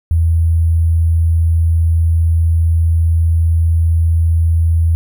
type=tone with sample-and-hold; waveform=sine; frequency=82.41 Hz; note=E2; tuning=in tune; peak=-9 dBFS; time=0.11-4.95 s; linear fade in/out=0 ms; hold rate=11025 Hz; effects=none